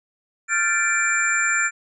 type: tone cluster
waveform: sine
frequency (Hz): 1384 / 1556 / 1755 / 2343 / 7230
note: F6 / G6 / A6 / D7 / A8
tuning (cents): -16 / -13 / -5 / -5 / +46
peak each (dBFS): -23 / -31 / -23 / -24 / -25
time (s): 0.48-1.71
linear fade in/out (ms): 50
effects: none